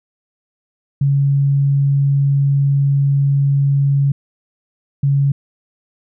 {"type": "tone pair in turn", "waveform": "sine", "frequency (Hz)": [139.7, 139.7], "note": ["C#3", "C#3"], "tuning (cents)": [14, 14], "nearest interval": "unison", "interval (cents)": 0, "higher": "neither", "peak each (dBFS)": -11, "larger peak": "neither", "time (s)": [[1.01, 4.12], [5.03, 5.32]], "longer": "first", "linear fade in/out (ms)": 5, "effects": []}